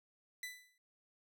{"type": "tone with exponential decay", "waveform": "sawtooth", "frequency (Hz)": 1992, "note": "B6", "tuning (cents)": 14, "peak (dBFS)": -36, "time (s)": [0.43, 0.78], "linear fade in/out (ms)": 2, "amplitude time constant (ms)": 76, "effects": []}